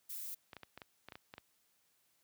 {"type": "noise", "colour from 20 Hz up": "violet", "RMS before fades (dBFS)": -44, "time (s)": [0.09, 0.35], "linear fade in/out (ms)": 10}
{"type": "clicks", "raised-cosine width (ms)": 0.3, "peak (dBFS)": -32, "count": 10, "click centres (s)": [0.532, 0.567, 0.633, 0.776, 0.818, 1.086, 1.122, 1.155, 1.339, 1.381]}
{"effects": ["white hiss -75 dBFS RMS until 2.23 s", "high-pass 60 Hz 12 dB/octave"]}